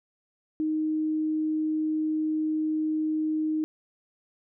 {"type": "tone", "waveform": "sine", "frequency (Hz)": 311.1, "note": "D#4", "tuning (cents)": 0, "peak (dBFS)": -24, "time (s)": [0.6, 3.64], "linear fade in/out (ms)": 0, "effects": []}